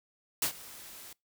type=noise with ADSR envelope; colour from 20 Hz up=white; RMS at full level=-27 dBFS; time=0.42-1.13 s; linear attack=4 ms; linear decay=94 ms; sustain=-21 dB; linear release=4 ms; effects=noise-tail reverb RT60 0.2 s tail -25 dB re dry